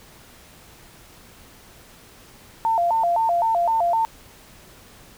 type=tone with vibrato; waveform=sine; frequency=789 Hz; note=G5; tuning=11 cents sharp; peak=-17 dBFS; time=2.65-4.05 s; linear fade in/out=0 ms; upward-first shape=square; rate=3.9 Hz; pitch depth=230 cents each way; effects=pink hiss -48 dBFS RMS until 5.17 s